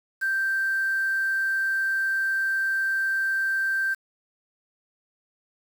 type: tone with quantisation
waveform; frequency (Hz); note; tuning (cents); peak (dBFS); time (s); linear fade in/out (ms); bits
sine; 1568; G6; 0; -22; 0.21-3.95; 20; 7
effects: none